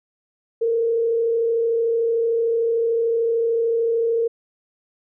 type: tone with frequency modulation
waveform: sine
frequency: 460.3 Hz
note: A#4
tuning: 22 cents flat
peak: -17 dBFS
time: 0.61-4.28 s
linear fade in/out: 10 ms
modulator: 33.4 Hz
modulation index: 0.33
effects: none